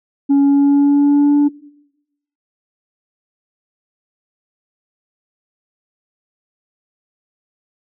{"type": "tone with pitch glide", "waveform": "sine", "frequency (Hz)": [280, 290], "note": ["C#4", "D4"], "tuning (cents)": [18, -22], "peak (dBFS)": -6, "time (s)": [0.29, 1.49], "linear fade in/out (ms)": 20, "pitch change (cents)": 60, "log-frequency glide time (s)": [0.42, 1.38], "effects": ["noise-tail reverb RT60 0.9 s tail -22 dB re dry", "tanh soft clip ceiling -8 dBFS"]}